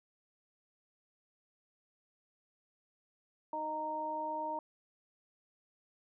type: harmonic tone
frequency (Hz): 309.1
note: D#4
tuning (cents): -11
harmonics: 1 / 2 / 3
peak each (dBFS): -46 / -41 / -36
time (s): 3.53-4.59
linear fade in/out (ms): 2
effects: none